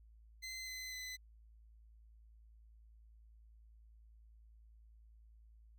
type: tone with pitch steps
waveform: 20% pulse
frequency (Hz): 2058 / 2038 / 2018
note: C7 / C7 / B6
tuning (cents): -29 / -46 / +37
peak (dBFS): -39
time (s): 0.42-1.17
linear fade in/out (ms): 20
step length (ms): 250
effects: added 55 Hz sine -59 dBFS peak until 5.78 s